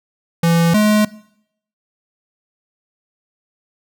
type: tone pair in turn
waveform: square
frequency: 168 / 211.7 Hz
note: E3 / G#3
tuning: +33 / +33 cents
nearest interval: major third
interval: 400 cents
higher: second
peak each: -12 / -11 dBFS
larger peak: second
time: 0.43-0.74 / 0.74-1.05 s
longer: neither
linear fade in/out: 5 ms
effects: noise-tail reverb RT60 0.7 s tail -20 dB re dry